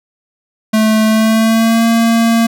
square tone with pitch glide, 217.9 to 229.1 Hz, A3 to A#3, -17 to -30 cents, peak -9 dBFS, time 0.73-2.47 s, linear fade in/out 10 ms, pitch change +87 cents, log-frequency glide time 1.06-1.86 s, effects none

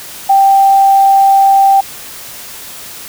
sine tone, 784 Hz, G5, in tune, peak -4 dBFS, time 0.29-1.81 s, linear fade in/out 10 ms, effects white hiss -29 dBFS RMS until 3.08 s

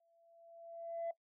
sine tone with exponential growth, 672 Hz, E5, 33 cents sharp, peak -34 dBFS, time 0-1.11 s, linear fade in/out 5 ms, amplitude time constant 240 ms, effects noise-tail reverb RT60 0.1 s tail -18 dB re dry + tanh soft clip ceiling -34 dBFS

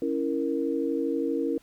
sine chord, A# diminished, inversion first, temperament equal, 277.2 / 329.6 / 466.2 Hz, C#4 / E4 / A#4, 0 / 0 / 0 cents, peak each -29 dBFS, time 0.02-1.58 s, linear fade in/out 2 ms, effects pink hiss -61 dBFS RMS until 1.62 s

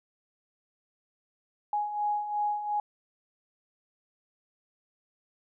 sine beating tone pair, 830.6 / 833.4 Hz, G#5 / G#5, 0 / +6 cents, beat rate 2.8 Hz, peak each -35 / -28 dBFS, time 1.73-2.8 s, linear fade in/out 2 ms, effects none

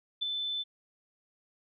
sine tone with ADSR envelope, 3520 Hz, A7, in tune, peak -26 dBFS, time 0.21-0.64 s, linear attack 18 ms, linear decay 7 ms, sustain -5 dB, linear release 27 ms, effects none

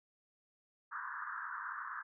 white band-pass noise, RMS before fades -43 dBFS, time 0.91-2.03 s, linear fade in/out 20 ms, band 980 to 1700 Hz, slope 96 dB/octave, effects none

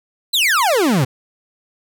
40% pulse exponential sweep, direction down, 4200 to 118 Hz, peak -12 dBFS, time 0.33-1.05 s, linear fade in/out 10 ms, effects none

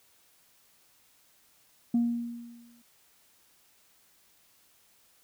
sine tone with exponential decay, 236.2 Hz, A#3, 23 cents sharp, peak -19 dBFS, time 1.94-2.82 s, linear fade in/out 5 ms, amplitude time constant 190 ms, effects tanh soft clip ceiling -19 dBFS + white hiss -64 dBFS RMS until 5.23 s

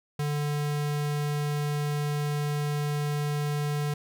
square tone, 147.1 Hz, D3, 3 cents sharp, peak -27 dBFS, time 0.19-3.94 s, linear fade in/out 5 ms, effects none

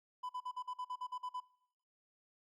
triangle tone bursts, 1000 Hz, B5, 21 cents sharp, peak -37 dBFS, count 11, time 0.23-1.403 s, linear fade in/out 10 ms, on 63 ms, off 48 ms, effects noise-tail reverb RT60 0.8 s tail -23 dB re dry + Opus 48 kbps

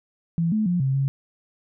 sine tone with pitch steps, 167.2 / 215.7 / 176.8 / 133.9 / 136.8 Hz, E3 / A3 / F3 / C3 / C#3, +25 / -34 / +22 / +40 / -23 cents, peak -19 dBFS, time 0.38-1.08 s, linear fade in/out 0 ms, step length 140 ms, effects none

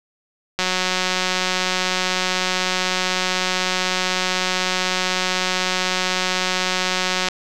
click train, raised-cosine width 0.2 ms, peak -3 dBFS, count 1233, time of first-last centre 0.59-7.286 s, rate 184 Hz, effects none

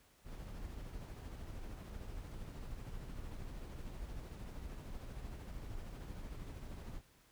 brown noise with tremolo, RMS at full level -45 dBFS, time 0.24-7.02 s, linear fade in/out 50 ms, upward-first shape sine, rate 13 Hz, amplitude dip 35%, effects pink hiss -68 dBFS RMS until 7.31 s

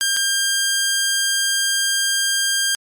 10% pulse tone with dropouts, 1600 Hz, G6, 35 cents sharp, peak -8 dBFS, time 0.01-2.75 s, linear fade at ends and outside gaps 0 ms, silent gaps 0.165-0.169 s, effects MP3 96 kbps

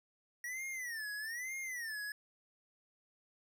square tone with vibrato, 1890 Hz, A#6, 23 cents sharp, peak -40 dBFS, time 0.44-2.12 s, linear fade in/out 2 ms, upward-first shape sine, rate 1.1 Hz, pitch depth 210 cents each way, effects none

